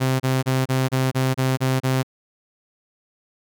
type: tone bursts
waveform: sawtooth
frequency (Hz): 130.81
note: C3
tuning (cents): 0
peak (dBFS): -14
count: 9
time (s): 0-2.032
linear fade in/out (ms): 20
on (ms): 200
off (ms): 29
effects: none